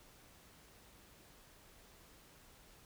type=silence; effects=pink hiss -62 dBFS RMS until 2.85 s